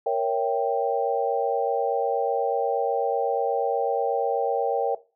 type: chord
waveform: sine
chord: A# diminished seventh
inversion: none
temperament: equal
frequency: 466.2 / 554.4 / 659.3 / 784 Hz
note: A#4 / C#5 / E5 / G5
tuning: 0 / 0 / 0 / 0 cents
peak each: -25 / -27 / -29 / -26 dBFS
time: 0.06-4.95 s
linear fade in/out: 5 ms
effects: noise-tail reverb RT60 0.3 s tail -17 dB re dry